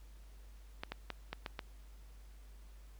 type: clicks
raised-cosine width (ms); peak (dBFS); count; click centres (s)
0.3; -23; 6; 0.835 / 0.92 / 1.103 / 1.33 / 1.462 / 1.592
effects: added 50 Hz sine -52 dBFS peak until 2.99 s + pink hiss -67 dBFS RMS until 2.99 s